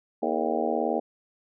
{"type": "harmonic tone with a mistuned harmonic", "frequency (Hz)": 79, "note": "D#2", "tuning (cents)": 27, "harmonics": [3, 4, 5, 6, 7, 8, 9, 10], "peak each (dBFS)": [-32, -32, -32, -32, -32, -32, -32, -32], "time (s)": [0.22, 1], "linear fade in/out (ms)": 10, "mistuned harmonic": 5, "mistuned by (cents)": 95, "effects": []}